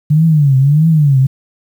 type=tone with vibrato; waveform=sine; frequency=146.8 Hz; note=D3; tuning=in tune; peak=-6 dBFS; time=0.1-1.27 s; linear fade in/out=10 ms; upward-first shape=triangle; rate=1.6 Hz; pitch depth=210 cents each way; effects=7-bit